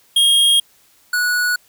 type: tone pair in turn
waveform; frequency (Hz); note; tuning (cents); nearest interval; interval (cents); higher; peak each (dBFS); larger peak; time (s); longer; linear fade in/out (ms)
square; 3252 / 1466.7; G#7 / F#6; -37 / -16; octave + major second; 1379; first; -11 / -16; first; 0.16-0.6 / 1.13-1.56; first; 5
effects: white hiss -54 dBFS RMS until 1.68 s